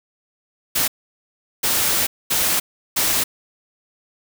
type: noise bursts at uneven times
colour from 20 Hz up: white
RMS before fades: -19 dBFS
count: 4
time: 0.75-0.88 / 1.63-2.07 / 2.3-2.6 / 2.96-3.24 s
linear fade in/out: 10 ms
effects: none